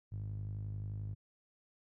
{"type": "tone with band-pass filter", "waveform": "sawtooth", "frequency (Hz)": 51.4, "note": "G#1", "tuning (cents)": -17, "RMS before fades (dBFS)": -41, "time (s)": [0.11, 1.15], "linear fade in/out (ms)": 20, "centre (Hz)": 110, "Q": 4.3, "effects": []}